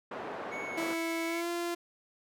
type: band-pass noise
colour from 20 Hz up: pink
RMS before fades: -40 dBFS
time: 0.11-0.94 s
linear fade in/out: 5 ms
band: 380 to 1300 Hz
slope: 12 dB/octave
type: tone with vibrato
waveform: triangle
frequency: 2211 Hz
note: C#7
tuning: 5 cents flat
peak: -37 dBFS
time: 0.51-1.42 s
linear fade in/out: 20 ms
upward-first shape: sine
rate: 2.9 Hz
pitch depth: 10 cents each way
type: tone with pitch glide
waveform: sawtooth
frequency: 330.6 to 344.4 Hz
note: E4 to F4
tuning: +5 to -24 cents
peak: -28 dBFS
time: 0.77-1.75 s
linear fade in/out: 10 ms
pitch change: +71 cents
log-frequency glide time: 1.26-1.49 s
effects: none